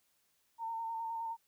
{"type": "tone with vibrato", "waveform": "sine", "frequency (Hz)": 910, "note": "A#5", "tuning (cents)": -42, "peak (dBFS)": -36, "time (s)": [0.58, 1.37], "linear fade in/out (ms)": 50, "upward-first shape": "square", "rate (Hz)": 9.6, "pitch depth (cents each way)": 20, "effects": ["white hiss -75 dBFS RMS until 1.47 s"]}